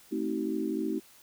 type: chord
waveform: sine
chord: A diminished seventh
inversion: none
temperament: just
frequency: 220 / 264 / 316.8 / 380.2 Hz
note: A3 / C4 / Eb4 / Gb4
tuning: 0 / +16 / +31 / +47 cents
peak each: -35 / -35 / -32 / -35 dBFS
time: 0.11-1 s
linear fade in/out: 20 ms
effects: white hiss -57 dBFS RMS until 1.22 s